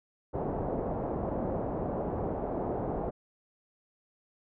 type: low-pass noise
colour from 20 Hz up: white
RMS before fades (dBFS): -33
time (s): 0.33-3.11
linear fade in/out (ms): 20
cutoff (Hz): 720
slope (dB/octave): 24
effects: none